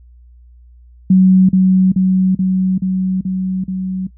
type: tone with echo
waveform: sine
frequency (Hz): 187.1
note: F#3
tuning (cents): +20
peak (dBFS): -5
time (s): 1.1-1.49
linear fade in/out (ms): 5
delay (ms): 430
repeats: 6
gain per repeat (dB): -2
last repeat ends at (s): 4.07
effects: noise-tail reverb RT60 0.1 s tail -18 dB re dry + added 60 Hz sine -40 dBFS peak until 4.17 s